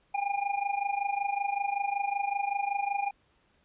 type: tone with amplitude modulation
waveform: square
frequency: 805 Hz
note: G5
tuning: 46 cents sharp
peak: -25 dBFS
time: 0.14-3.11 s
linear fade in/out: 10 ms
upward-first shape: sine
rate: 25.3 Hz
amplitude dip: 80%
effects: pink hiss -68 dBFS RMS until 3.64 s + resampled to 8000 Hz